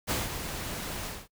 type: noise with ADSR envelope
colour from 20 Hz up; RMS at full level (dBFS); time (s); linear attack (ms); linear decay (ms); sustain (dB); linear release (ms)
pink; -28; 0.07-1.28; 35; 180; -8; 220
effects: noise-tail reverb RT60 0.1 s tail -24 dB re dry